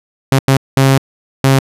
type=tone bursts at uneven times; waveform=sawtooth; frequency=134.8 Hz; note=C#3; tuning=48 cents flat; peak=-3 dBFS; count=4; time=0.32-0.39 / 0.48-0.57 / 0.77-0.98 / 1.44-1.59 s; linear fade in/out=2 ms; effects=resampled to 32000 Hz